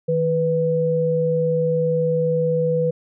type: tone pair together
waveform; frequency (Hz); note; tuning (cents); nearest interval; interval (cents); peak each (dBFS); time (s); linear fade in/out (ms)
sine; 158.65 / 493.9; D#3 / B4; +34 / 0; octave + minor sixth; 1966; -22 / -18; 0.08-2.91; 10
effects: none

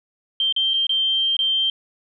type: tone with dropouts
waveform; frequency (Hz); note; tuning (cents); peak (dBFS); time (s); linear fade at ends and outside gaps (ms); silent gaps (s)
sine; 3151; G7; +8; -17; 0.4-1.7; 2; 0.525-0.563 / 0.736-0.74 / 0.868-0.893 / 1.367-1.39
effects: none

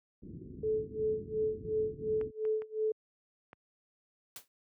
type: low-pass noise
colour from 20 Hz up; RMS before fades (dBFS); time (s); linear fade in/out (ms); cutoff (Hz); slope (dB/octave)
pink; -44; 0.22-2.31; 10; 380; 48
type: tone with tremolo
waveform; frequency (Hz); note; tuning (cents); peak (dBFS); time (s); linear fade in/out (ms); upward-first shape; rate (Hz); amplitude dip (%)
sine; 434.3; A4; -23; -27; 0.63-2.92; 5; sine; 2.8; 95
type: clicks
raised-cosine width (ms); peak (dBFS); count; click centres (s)
0.5; -32 / -35 / -34 / -34; 4; 2.213 / 2.452 / 2.62 / 3.531
type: noise with exponential decay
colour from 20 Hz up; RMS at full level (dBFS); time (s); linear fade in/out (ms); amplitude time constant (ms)
white; -41; 4.36-4.48; 1; 24
effects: high-pass 80 Hz 12 dB/octave

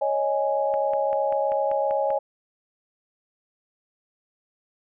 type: chord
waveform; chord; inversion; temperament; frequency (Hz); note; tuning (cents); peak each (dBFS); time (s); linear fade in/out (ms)
sine; C# suspended second; none; equal; 554.4 / 622.3 / 830.6; C#5 / D#5 / G#5; 0 / 0 / 0; -24 / -26 / -26; 0.01-2.19; 10
type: click train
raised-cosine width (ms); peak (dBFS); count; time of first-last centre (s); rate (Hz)
0.5; -24; 8; 0.74-2.105; 5.13
effects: none

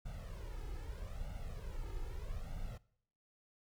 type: noise with flanger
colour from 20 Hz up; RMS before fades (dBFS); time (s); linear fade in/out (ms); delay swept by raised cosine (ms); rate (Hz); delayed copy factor
brown; -43; 0.05-2.78; 10; 1.4 to 2.38; 0.79; +0.85
effects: noise-tail reverb RT60 0.7 s tail -22 dB re dry

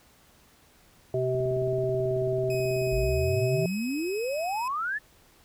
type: harmonic tone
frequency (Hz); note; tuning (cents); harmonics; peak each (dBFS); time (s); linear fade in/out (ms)
128.5; C3; -31; 1 / 3 / 5; -30 / -27 / -29; 1.14-3.66; 2
type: click train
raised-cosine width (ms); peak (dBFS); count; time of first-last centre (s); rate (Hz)
3; -28; 33; 1.35-3.089; 18.4
type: tone with pitch glide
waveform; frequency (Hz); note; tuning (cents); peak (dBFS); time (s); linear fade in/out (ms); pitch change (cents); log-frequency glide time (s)
sawtooth; 2530 to 2548; D#7 to D#7; +28 to +41; -34; 2.5-4.68; 2; +13; 3.21-3.4
type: exponential sweep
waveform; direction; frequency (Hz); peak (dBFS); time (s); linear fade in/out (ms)
sine; up; 46.25 to 1800; -27; 2.91-4.99; 20
effects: pink hiss -59 dBFS RMS until 5.44 s

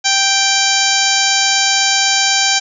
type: harmonic tone with a mistuned harmonic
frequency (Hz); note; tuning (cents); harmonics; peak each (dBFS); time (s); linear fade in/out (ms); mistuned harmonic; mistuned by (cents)
784; G5; 0; 1 / 2 / 3 / 4 / 5 / 6 / 7 / 8 / 9; -20 / -20 / -20 / -20 / -20 / -20 / -20 / -20 / -20; 0.04-2.6; 20; 9; -21
effects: none

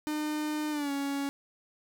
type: tone with pitch glide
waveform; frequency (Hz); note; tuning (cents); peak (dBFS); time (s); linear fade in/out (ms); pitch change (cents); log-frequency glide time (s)
45% pulse; 303.2 to 279.6; D#4 to C#4; -45 to +15; -30; 0.07-1.29; 0; -140; 0.71-0.91
effects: none

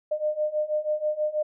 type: beating tone pair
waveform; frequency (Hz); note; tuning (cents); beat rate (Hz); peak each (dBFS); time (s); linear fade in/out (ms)
sine; 604 / 610.2; D5 / D#5; +48 / -34; 6.2; -28 / -26; 0.11-1.43; 10
effects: none

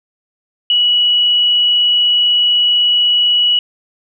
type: tone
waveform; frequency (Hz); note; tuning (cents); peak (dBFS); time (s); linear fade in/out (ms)
sine; 2931; F#7; -17; -9; 0.7-3.59; 2
effects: none

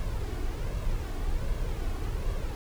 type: noise with flanger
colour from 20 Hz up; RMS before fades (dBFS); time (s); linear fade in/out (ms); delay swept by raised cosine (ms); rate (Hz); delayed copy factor
brown; -30; 0-2.55; 0; 1.8 to 2.75; 1.3; +0.5
effects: none

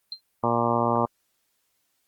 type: tone with exponential decay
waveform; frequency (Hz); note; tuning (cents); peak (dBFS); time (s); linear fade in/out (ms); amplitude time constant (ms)
sine; 4152; C8; -14; -27; 0.12-0.21; 2; 18
type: harmonic tone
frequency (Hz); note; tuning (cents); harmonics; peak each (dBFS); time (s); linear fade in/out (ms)
117.8; A#2; +19; 1 / 2 / 3 / 4 / 5 / 6 / 7 / 8 / 9 / 10; -31 / -28 / -31 / -30 / -28 / -31 / -29 / -28 / -29 / -30; 0.43-1.06; 10
effects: white hiss -72 dBFS RMS until 2.07 s + Opus 32 kbps

